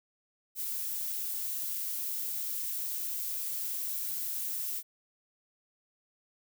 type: noise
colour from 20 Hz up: violet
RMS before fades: -35 dBFS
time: 0.55-4.83 s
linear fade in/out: 50 ms
effects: none